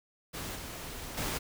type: noise with level steps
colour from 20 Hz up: pink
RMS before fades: -39 / -42 / -34 dBFS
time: 0.33-1.39 s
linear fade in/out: 20 ms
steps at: 0.55 / 1.17 s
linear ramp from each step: 10 ms
effects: none